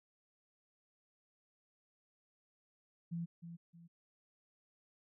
sine tone with echo, 169.1 Hz, E3, 44 cents sharp, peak -37 dBFS, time 3.11-3.26 s, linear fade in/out 20 ms, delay 310 ms, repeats 2, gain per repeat -9 dB, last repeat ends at 3.88 s, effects none

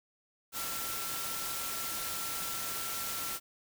sine tone in noise, 1352 Hz, E6, 43 cents sharp, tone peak -44 dBFS, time 0.52-3.4 s, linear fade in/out 50 ms, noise white, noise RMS -37 dBFS, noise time 0.52-3.4 s, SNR -10 dB, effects none

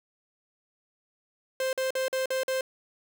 45% pulse tone bursts, 523.3 Hz, C5, in tune, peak -26 dBFS, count 6, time 1.6-2.61 s, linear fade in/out 2 ms, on 130 ms, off 46 ms, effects none

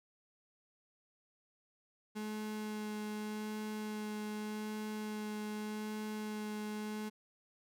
35% pulse tone with vibrato, 212.9 Hz, G#3, 43 cents sharp, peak -37 dBFS, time 2.15-7.1 s, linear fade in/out 20 ms, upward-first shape sine, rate 0.84 Hz, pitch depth 10 cents each way, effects none

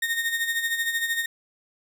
35% pulse tone with tremolo, 1845 Hz, A#6, 18 cents flat, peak -20 dBFS, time 0.02-1.26 s, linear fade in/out 5 ms, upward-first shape sine, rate 13 Hz, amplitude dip 60%, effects none

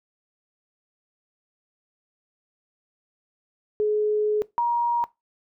sine tone pair in turn, 423.2 / 948 Hz, G#4 / A#5, +33 / +29 cents, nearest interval octave + major second, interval 1396 cents, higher second, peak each -19 dBFS, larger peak neither, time 3.8-4.42 / 4.58-5.04 s, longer first, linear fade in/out 0 ms, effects noise-tail reverb RT60 0.2 s tail -20 dB re dry

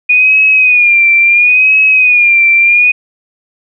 sine tone with vibrato, 2454 Hz, D#7, 25 cents flat, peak -4 dBFS, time 0.09-2.92 s, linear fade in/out 10 ms, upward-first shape sine, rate 0.73 Hz, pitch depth 75 cents each way, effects none

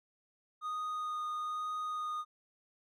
triangle tone with vibrato, 1236 Hz, D#6, 12 cents flat, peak -33 dBFS, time 0.61-2.25 s, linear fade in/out 50 ms, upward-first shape sine, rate 1.1 Hz, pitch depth 9 cents each way, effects none

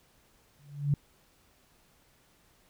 sine tone with exponential growth, 143.6 Hz, D3, 39 cents flat, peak -20 dBFS, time 0.59-0.94 s, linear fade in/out 2 ms, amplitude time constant 76 ms, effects pink hiss -65 dBFS RMS until 2.69 s

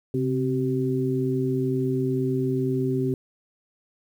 sine tone cluster, 133.7 / 262.1 / 384.2 Hz, C3 / C4 / G4, +38 / +3 / -35 cents, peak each -26 dBFS, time 0.14-3.14 s, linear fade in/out 2 ms, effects 9-bit

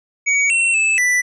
square tone with pitch steps, 2254 / 2714 / 2621 / 1979 Hz, C#7 / E7 / E7 / B6, +28 / +50 / -11 / +3 cents, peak -14 dBFS, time 0.26-1.22 s, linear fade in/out 20 ms, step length 240 ms, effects resampled to 22050 Hz

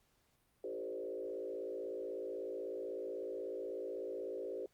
sine tone with frequency modulation, 450 Hz, A4, 39 cents sharp, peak -39 dBFS, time 0.64-4.66 s, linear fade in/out 2 ms, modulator 56.2 Hz, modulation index 1.8, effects pink hiss -75 dBFS RMS until 4.73 s + Opus 48 kbps

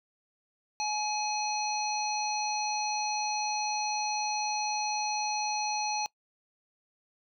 harmonic tone, 844 Hz, G#5, 28 cents sharp, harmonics 1 / 3 / 5 / 7, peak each -31 / -37 / -36 / -36 dBFS, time 0.8-6.06 s, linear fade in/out 0 ms, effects noise-tail reverb RT60 0.1 s tail -22 dB re dry

